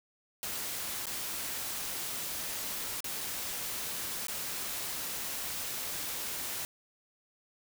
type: noise with dropouts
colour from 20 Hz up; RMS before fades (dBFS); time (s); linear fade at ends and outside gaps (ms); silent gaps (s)
white; -37; 0.43-6.65; 0; 1.056-1.068 / 3.005-3.043 / 3.207-3.21 / 4.27-4.283
effects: none